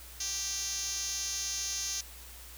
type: tone with band-pass filter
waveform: 5% pulse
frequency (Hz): 392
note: G4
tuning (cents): 0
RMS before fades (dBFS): -35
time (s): 0.2-2.01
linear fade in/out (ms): 5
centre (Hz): 6500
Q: 7.7
effects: added 60 Hz sine -50 dBFS peak until 2.57 s + white hiss -50 dBFS RMS until 2.57 s